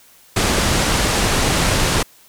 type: low-pass noise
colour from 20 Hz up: pink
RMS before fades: -17 dBFS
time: 0.36-2.03 s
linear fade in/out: 5 ms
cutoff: 10000 Hz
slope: 24 dB/octave
effects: white hiss -49 dBFS RMS until 2.28 s